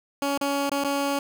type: tone with dropouts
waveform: 15% pulse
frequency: 280.7 Hz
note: C#4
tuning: 22 cents sharp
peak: -17 dBFS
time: 0.22-1.19 s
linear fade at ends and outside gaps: 2 ms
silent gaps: 0.377-0.412 / 0.695-0.716 / 0.838-0.846 s
effects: none